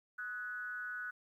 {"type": "tone with frequency modulation", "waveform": "sine", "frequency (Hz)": 1480, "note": "F#6", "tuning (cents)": 0, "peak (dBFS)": -39, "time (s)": [0.18, 1.11], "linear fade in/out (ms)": 10, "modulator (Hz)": 215, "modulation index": 0.53, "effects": ["12-bit"]}